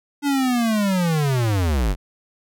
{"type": "linear sweep", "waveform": "square", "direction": "down", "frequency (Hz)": [290.9, 41.2], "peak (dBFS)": -18, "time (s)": [0.22, 1.96], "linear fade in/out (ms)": 50, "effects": []}